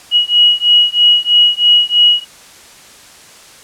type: beating tone pair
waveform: sine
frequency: 2905 / 2908.1 Hz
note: F#7 / F#7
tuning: -32 / -31 cents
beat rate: 3.1 Hz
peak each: -10 dBFS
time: 0.11-2.25 s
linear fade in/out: 50 ms
effects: white hiss -39 dBFS RMS until 3.63 s + low-pass 9000 Hz 12 dB/octave